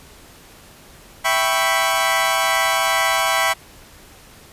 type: chord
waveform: 20% pulse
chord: C# half-diminished seventh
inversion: first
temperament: equal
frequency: 659.3 / 784 / 987.8 / 1108.7 Hz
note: E5 / G5 / B5 / C#6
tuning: 0 / 0 / 0 / 0 cents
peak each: -17 dBFS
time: 1.24-3.54 s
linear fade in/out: 20 ms
effects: pink hiss -45 dBFS RMS until 4.52 s + resampled to 32000 Hz